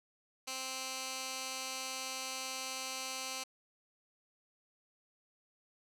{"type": "tone with band-pass filter", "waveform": "15% pulse", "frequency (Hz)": 261.6, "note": "C4", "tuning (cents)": 0, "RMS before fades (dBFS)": -41, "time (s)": [0.47, 3.44], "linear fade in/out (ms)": 10, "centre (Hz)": 5900, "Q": 0.8, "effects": []}